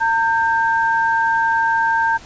sine tone pair together, 910 / 1576.7 Hz, A#5 / G6, -42 / +10 cents, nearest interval minor seventh, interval 952 cents, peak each -16 / -18 dBFS, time 0-2.18 s, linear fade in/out 20 ms, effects pink hiss -41 dBFS RMS until 2.25 s + resampled to 16000 Hz

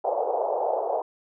white band-pass noise, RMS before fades -26 dBFS, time 0.04-1.02 s, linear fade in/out 5 ms, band 440 to 820 Hz, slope 48 dB/octave, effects none

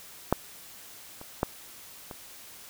clicks, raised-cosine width 1 ms, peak -7 / -28 / -10 / -25 dBFS, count 4, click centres 0.326 / 1.214 / 1.431 / 2.112 s, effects white hiss -48 dBFS RMS until 2.69 s

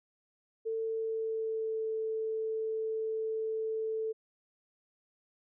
sine tone with pitch glide, 447.5 to 441.3 Hz, A4 to A4, +29 to +5 cents, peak -31 dBFS, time 0.65-4.13 s, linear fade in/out 20 ms, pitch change -24 cents, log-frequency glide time 0.78-1.88 s, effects none

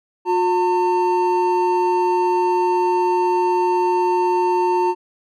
triangle tone pair together, 358.8 / 904 Hz, F4 / A5, +47 / +47 cents, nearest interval octave + major third, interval 1600 cents, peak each -16 dBFS, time 0.25-4.95 s, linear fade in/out 50 ms, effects none

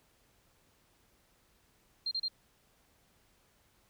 sine tone bursts, 4186 Hz, C8, in tune, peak -31 dBFS, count 3, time 2.06-2.283 s, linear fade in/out 5 ms, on 53 ms, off 32 ms, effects pink hiss -69 dBFS RMS until 3.89 s

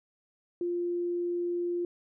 sine tone, 349.2 Hz, F4, in tune, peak -28 dBFS, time 0.61-1.85 s, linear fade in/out 2 ms, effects none

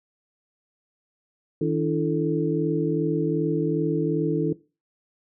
sine tone cluster, 158.5 / 291.7 / 334.3 / 440.8 Hz, D#3 / D4 / E4 / A4, +32 / -12 / +24 / +3 cents, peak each -26 dBFS, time 1.61-4.53 s, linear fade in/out 5 ms, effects noise-tail reverb RT60 0.3 s tail -19 dB re dry

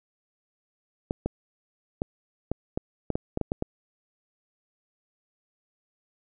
clicks, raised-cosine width 2 ms, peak -13 dBFS, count 11, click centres 1.109 / 1.26 / 2.019 / 2.516 / 2.775 / 3.103 / 3.155 / 3.374 / 3.413 / 3.519 / 3.624 s, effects none

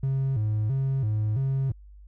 triangle tone with vibrato, 120 Hz, B2, 49 cents flat, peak -20 dBFS, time 0.03-1.72 s, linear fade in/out 5 ms, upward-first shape square, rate 1.5 Hz, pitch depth 200 cents each way, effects tanh soft clip ceiling -17 dBFS + added 50 Hz sine -45 dBFS peak until 2.07 s

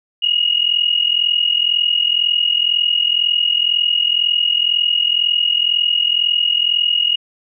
sine tone pair together, 2858 / 2900 Hz, F7 / F#7, +39 / -35 cents, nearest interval unison, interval 26 cents, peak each -16 dBFS, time 0.22-7.16 s, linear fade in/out 10 ms, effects none

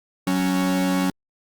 45% pulse tone pair together, 185.25 / 277.2 Hz, F#3 / C#4, +2 / 0 cents, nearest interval perfect fifth, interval 698 cents, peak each -22 dBFS, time 0.27-1.1 s, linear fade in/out 2 ms, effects Opus 48 kbps

